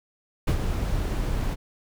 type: noise with ADSR envelope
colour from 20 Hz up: brown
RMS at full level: -19 dBFS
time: 0.47-1.56 s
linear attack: 11 ms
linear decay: 75 ms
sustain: -7 dB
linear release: 34 ms
effects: none